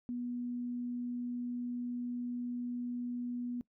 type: tone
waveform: sine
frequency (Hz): 243.6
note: B3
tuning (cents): -24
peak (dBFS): -35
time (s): 0.09-3.61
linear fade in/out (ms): 0
effects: noise-tail reverb RT60 0.1 s tail -21 dB re dry